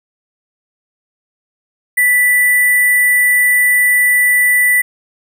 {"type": "tone with sample-and-hold", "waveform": "sine", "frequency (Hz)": 1975.5, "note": "B6", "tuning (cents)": 0, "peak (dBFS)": -8, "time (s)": [1.97, 4.82], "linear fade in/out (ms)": 10, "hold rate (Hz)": 11025, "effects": []}